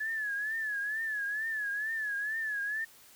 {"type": "tone with vibrato", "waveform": "sine", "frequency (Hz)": 1714, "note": "A6", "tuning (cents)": -46, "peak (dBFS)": -31, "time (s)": [0, 2.85], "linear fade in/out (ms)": 10, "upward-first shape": "triangle", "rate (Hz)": 2.2, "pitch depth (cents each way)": 110, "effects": ["white hiss -57 dBFS RMS until 3.15 s"]}